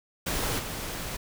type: noise with level steps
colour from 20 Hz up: pink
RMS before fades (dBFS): -29 / -35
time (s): 0.26-1.17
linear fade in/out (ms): 10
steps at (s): 0.58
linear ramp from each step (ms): 20
effects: none